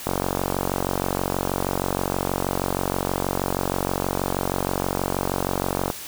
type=click train; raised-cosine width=1 ms; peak=-8 dBFS; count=271; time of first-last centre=0.07-5.902 s; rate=46.3 Hz; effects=white hiss -36 dBFS RMS until 6.07 s